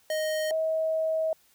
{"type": "tone pair in turn", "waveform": ["square", "sine"], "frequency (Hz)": [622.3, 638.7], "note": ["D#5", "D#5"], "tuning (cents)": [0, 45], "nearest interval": "unison", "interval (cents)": 45, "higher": "second", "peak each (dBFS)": [-27, -24], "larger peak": "second", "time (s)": [[0.1, 0.51], [0.51, 1.33]], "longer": "second", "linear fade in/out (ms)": 2, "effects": ["white hiss -63 dBFS RMS until 1.54 s"]}